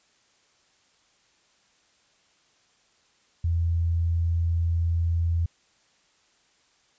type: tone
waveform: sine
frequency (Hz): 84.1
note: E2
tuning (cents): +35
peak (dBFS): -21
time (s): 3.44-5.46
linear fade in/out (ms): 5
effects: white hiss -64 dBFS RMS until 6.98 s + resampled to 16000 Hz